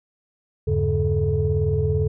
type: tone cluster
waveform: sine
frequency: 81 / 98.8 / 141 / 433.9 Hz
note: E2 / G2 / C#3 / A4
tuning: -30 / +14 / +30 / -24 cents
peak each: -23 dBFS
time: 0.67-2.08 s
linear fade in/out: 10 ms
effects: tanh soft clip ceiling -10 dBFS